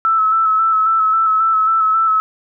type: tone with vibrato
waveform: sine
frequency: 1309 Hz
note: E6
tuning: 13 cents flat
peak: -11 dBFS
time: 0.05-2.2 s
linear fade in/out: 0 ms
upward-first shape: square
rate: 3.7 Hz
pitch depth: 22 cents each way
effects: none